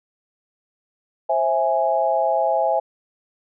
sine chord, C augmented, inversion none, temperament equal with one note detuned, 530.6 / 659.3 / 830.6 Hz, C5 / E5 / G#5, +24 / 0 / 0 cents, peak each -23 / -20 / -21 dBFS, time 1.29-2.8 s, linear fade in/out 10 ms, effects none

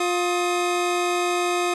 25% pulse tone pair together, 353.3 / 1259 Hz, F4 / D#6, +20 / +20 cents, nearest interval octave + minor seventh, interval 2200 cents, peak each -18 / -23 dBFS, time 0-1.74 s, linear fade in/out 5 ms, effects resampled to 24000 Hz + 8-bit

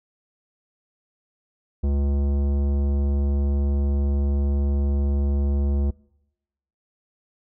sine tone with tanh clipping, 70.5 Hz, C#2, 30 cents sharp, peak -21 dBFS, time 1.83-5.91 s, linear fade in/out 10 ms, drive 15 dB, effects noise-tail reverb RT60 0.9 s tail -24 dB re dry

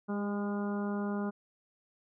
harmonic tone with a mistuned harmonic, 204.1 Hz, G#3, 30 cents flat, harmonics 1 / 2 / 3 / 4 / 5 / 6 / 7, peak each -32 / -39 / -44 / -45 / -47 / -47 / -47 dBFS, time 0.08-1.31 s, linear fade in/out 20 ms, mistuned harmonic 2, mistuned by -16 cents, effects none

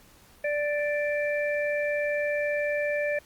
harmonic tone, 587.3 Hz, D5, in tune, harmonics 1 / 3 / 4, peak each -26 / -32 / -34 dBFS, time 0.44-3.19 s, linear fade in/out 5 ms, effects pink hiss -56 dBFS RMS until 3.25 s + Opus 48 kbps

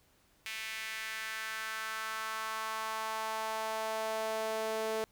sawtooth tone with high-pass filter sweep, 220 Hz, A3, in tune, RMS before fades -37 dBFS, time 0.46-5.04 s, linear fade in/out 0 ms, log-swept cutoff 2300 to 490 Hz, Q 2.5, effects pink hiss -68 dBFS RMS until 5.11 s

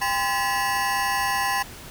25% pulse ring-modulated tone, 913 Hz, A#5, 36 cents flat, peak -15 dBFS, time 0.01-1.63 s, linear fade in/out 10 ms, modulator 115 Hz, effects pink hiss -41 dBFS RMS until 1.9 s

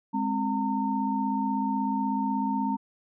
sine tone cluster, 207.3 / 263.6 / 913 Hz, G#3 / C4 / A#5, -3 / +13 / -36 cents, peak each -29 dBFS, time 0.13-2.77 s, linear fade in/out 20 ms, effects none

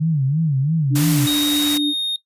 sine tone with vibrato, 147.3 Hz, D3, 6 cents sharp, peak -15 dBFS, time 0-1.27 s, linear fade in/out 20 ms, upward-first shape sine, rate 3 Hz, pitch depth 190 cents each way
sine tone, 293.7 Hz, D4, in tune, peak -17 dBFS, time 0.9-1.94 s, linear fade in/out 50 ms
white noise, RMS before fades -24 dBFS, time 0.95-1.78 s, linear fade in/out 10 ms
triangle tone with pitch glide, 3751 to 3699 Hz, A#7 to A#7, +10 to -14 cents, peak -18 dBFS, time 1.27-2.16 s, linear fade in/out 2 ms, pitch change -24 cents, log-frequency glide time 1.68-1.85 s
effects noise-tail reverb RT60 0.1 s tail -18 dB re dry + resampled to 32000 Hz

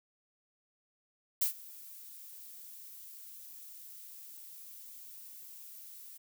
violet noise with ADSR envelope, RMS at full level -28 dBFS, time 1.41-6.18 s, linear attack 8 ms, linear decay 110 ms, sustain -22 dB, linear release 15 ms, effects none

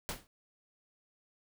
pink noise with exponential decay, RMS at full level -33 dBFS, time 0.09-0.27 s, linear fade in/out 0 ms, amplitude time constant 39 ms, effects none

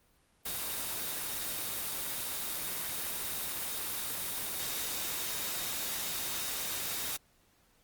sine tone in noise, 3729 Hz, A#7, in tune, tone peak -47 dBFS, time 0.45-7.17 s, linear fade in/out 10 ms, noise white, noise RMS -36 dBFS, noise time 0.45-7.17 s, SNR -14 dB, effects pink hiss -68 dBFS RMS until 7.83 s + Opus 32 kbps

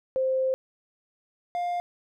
sine / triangle tone pair in turn, 523.3 / 704.2 Hz, C5 / F5, 0 / +14 cents, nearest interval perfect fourth, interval 514 cents, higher second, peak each -22 / -24 dBFS, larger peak first, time 0.16-0.54 / 1.55-1.8 s, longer first, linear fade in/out 0 ms, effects none

